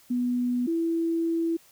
sine tone pair in turn, 245.9 / 331.6 Hz, B3 / E4, -7 / +10 cents, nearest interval perfect fourth, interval 517 cents, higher second, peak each -23 dBFS, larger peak neither, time 0.1-0.67 / 0.67-1.57 s, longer second, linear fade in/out 10 ms, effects white hiss -57 dBFS RMS until 1.71 s

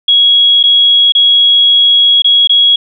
sine tone with dropouts, 3322 Hz, G#7, in tune, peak -4 dBFS, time 0.08-2.76 s, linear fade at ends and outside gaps 5 ms, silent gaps 0.63-0.637 / 1.122-1.15 / 2.221-2.244 / 2.474-2.494 s, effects none

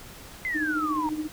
sine exponential sweep, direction down, 2093 to 911 Hz, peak -26 dBFS, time 0.45-1.09 s, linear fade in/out 0 ms
sine tone with tremolo, 307.3 Hz, D#4, 21 cents flat, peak -24 dBFS, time 0.54-1.28 s, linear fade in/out 20 ms, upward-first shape triangle, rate 14 Hz, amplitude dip 75%
effects pink hiss -45 dBFS RMS until 1.32 s

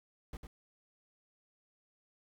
brown noise with echo, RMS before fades -43 dBFS, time 0.33-0.37 s, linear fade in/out 2 ms, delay 100 ms, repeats 1, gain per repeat -5 dB, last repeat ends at 0.47 s, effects none

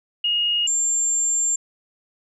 sine tone pair in turn, 2865 / 7341 Hz, F7 / A#8, +44 / -28 cents, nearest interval octave + major third, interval 1628 cents, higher second, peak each -18 dBFS, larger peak neither, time 0.24-0.67 / 0.67-1.56 s, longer second, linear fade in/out 5 ms, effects none

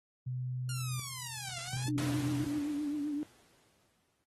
sine tone with tremolo, 126.4 Hz, B2, 41 cents sharp, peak -33 dBFS, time 0.26-2.59 s, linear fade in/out 10 ms, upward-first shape square, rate 0.68 Hz, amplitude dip 80%
5% pulse linear two-way sweep, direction down then up, 1426 to 669 to 880 Hz, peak -29 dBFS, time 0.69-1.89 s, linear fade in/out 2 ms, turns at 1.6 s
sine tone with vibrato, 293.7 Hz, D4, in tune, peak -32 dBFS, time 1.88-3.23 s, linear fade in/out 0 ms, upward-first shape triangle, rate 7.7 Hz, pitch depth 66 cents each way
pink noise with exponential decay, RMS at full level -39 dBFS, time 1.98-4.24 s, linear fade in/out 0 ms, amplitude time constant 490 ms
effects high-pass 80 Hz 12 dB/octave + AAC 32 kbps

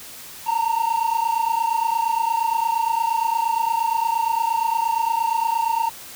triangle tone pair together, 901.4 / 930 Hz, A5 / A#5, +42 / -4 cents, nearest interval minor second, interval 54 cents, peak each -19 dBFS, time 0.46-5.9 s, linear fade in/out 20 ms, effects tanh soft clip ceiling -11 dBFS + white hiss -39 dBFS RMS until 6.15 s

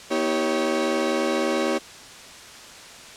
35% pulse tone cluster, 240.9 / 319.3 / 388.1 / 555 Hz, B3 / D#4 / G4 / C#5, -43 / +45 / -17 / +2 cents, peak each -27 / -25 / -25 / -24 dBFS, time 0.1-1.79 s, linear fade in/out 20 ms, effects white hiss -42 dBFS RMS until 3.16 s + low-pass 7000 Hz 12 dB/octave

